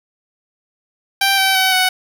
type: tone with pitch steps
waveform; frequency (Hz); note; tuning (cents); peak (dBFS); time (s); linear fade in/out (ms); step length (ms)
10% pulse; 784 / 770.5 / 757.3 / 744.3; G5 / G5 / F#5 / F#5; 0 / -30 / +40 / +10; -4; 1.21-1.89; 5; 170
effects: 7-bit